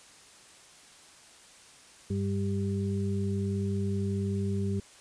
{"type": "harmonic tone", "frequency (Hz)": 98.6, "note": "G2", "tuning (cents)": 11, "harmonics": [1, 2, 4], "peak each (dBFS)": [-30, -31, -36], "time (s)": [2.1, 4.8], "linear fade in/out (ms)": 5, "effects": ["white hiss -54 dBFS RMS until 5 s", "resampled to 22050 Hz"]}